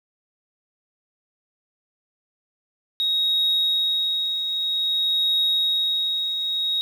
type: tone with tremolo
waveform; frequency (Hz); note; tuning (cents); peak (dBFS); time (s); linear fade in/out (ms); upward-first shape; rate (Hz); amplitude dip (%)
sine; 3774; A#7; +21; -16; 3-6.81; 0; triangle; 0.52; 55
effects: tanh soft clip ceiling -14 dBFS + 8-bit